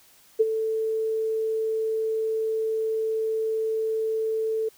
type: tone with ADSR envelope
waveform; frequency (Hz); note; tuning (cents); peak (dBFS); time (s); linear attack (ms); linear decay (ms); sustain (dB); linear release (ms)
sine; 441.9; A4; +7; -13; 0.39-4.69; 18; 30; -10; 8
effects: white hiss -56 dBFS RMS until 4.77 s